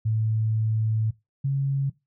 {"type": "tone pair in turn", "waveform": "sine", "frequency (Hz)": [110, 137.59], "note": ["A2", "C#3"], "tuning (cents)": [0, -13], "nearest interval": "major third", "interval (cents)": 387, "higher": "second", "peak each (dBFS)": -21, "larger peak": "neither", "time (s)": [[0.05, 1.11], [1.44, 1.9]], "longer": "first", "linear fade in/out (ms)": 10, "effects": ["noise-tail reverb RT60 0.2 s tail -19 dB re dry"]}